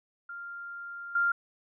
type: tone with level steps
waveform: sine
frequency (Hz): 1395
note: F6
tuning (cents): -2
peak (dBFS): -38 / -23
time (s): 0.29-1.32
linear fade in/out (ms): 5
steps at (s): 1.15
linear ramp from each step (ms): 5
effects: none